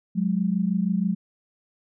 sine tone pair together, 182.2 / 208.5 Hz, F#3 / G#3, -26 / +7 cents, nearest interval major second, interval 233 cents, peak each -23 / -24 dBFS, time 0.15-1.15 s, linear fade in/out 20 ms, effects none

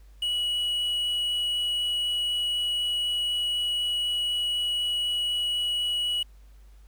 triangle tone with quantisation, 2926 Hz, F#7, 20 cents flat, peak -23 dBFS, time 0.22-6.23 s, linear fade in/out 5 ms, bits 8, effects added 50 Hz sine -48 dBFS peak until 6.87 s + pink hiss -65 dBFS RMS until 6.87 s

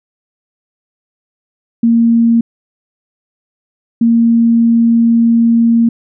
sine tone pair in turn, 231.5 / 231.5 Hz, A#3 / A#3, -12 / -12 cents, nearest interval unison, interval 0 cents, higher neither, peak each -6 dBFS, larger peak neither, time 1.83-2.41 / 4.01-5.89 s, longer second, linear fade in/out 5 ms, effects none

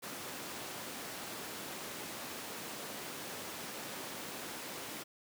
pink high-pass noise, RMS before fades -44 dBFS, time 0.02-5.04 s, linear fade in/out 20 ms, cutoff 220 Hz, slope 12 dB/octave, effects none

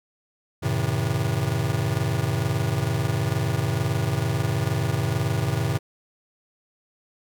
square chord, F# diminished seventh, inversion none, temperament just, 92.5 / 111 / 133.2 / 159.84 Hz, F#2 / A2 / C3 / Eb3, 0 / +16 / +31 / +47 cents, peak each -31 / -27 / -27 / -30 dBFS, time 0.62-5.79 s, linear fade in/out 20 ms, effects none

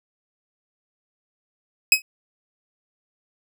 sawtooth tone with exponential decay, 2543 Hz, D#7, 37 cents sharp, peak -4 dBFS, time 1.92-2.02 s, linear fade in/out 2 ms, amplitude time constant 21 ms, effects none

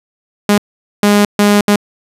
sawtooth tone bursts at uneven times, 205.6 Hz, G#3, 17 cents flat, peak -3 dBFS, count 4, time 0.49-0.58 / 1.03-1.25 / 1.39-1.61 / 1.68-1.76 s, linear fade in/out 2 ms, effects resampled to 32000 Hz

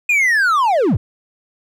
triangle linear sweep, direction down, 2489 to 66.3 Hz, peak -10 dBFS, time 0.09-0.97 s, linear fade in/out 5 ms, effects none

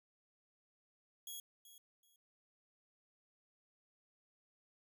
10% pulse tone with echo, 3322 Hz, G#7, in tune, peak -37 dBFS, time 1.27-1.4 s, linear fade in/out 2 ms, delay 380 ms, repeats 2, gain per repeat -13 dB, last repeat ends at 2.16 s, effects none

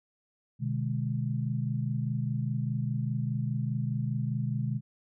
sine chord, G# diminished, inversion first, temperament just, 124.59 / 149.51 / 207.7 Hz, B2 / D3 / G#3, +16 / +31 / 0 cents, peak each -30 / -33 / -35 dBFS, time 0.59-4.81 s, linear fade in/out 50 ms, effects none

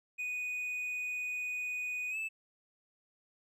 triangle tone with pitch glide, 2481 to 2629 Hz, D#7 to E7, -6 to -5 cents, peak -33 dBFS, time 0.18-2.29 s, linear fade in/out 20 ms, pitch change +101 cents, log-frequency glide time 2.1-2.17 s, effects none

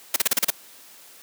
white noise bursts, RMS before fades -19 dBFS, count 7, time 0.14-0.504 s, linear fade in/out 5 ms, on 22 ms, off 35 ms, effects white hiss -48 dBFS RMS until 1.22 s + high-pass 200 Hz 12 dB/octave

